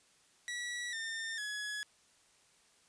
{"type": "tone with pitch steps", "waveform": "sawtooth", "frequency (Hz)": [1938, 1808.2, 1687.1], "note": ["B6", "A6", "G#6"], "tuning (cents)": [-33, 47, 27], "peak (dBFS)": -34, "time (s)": [0.48, 1.83], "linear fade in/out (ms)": 0, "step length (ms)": 450, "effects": ["white hiss -67 dBFS RMS until 2.88 s", "resampled to 22050 Hz"]}